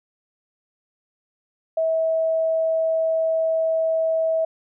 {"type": "tone", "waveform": "sine", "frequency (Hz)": 647, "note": "E5", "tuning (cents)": -32, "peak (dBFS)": -18, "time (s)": [1.77, 4.45], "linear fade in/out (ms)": 5, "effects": []}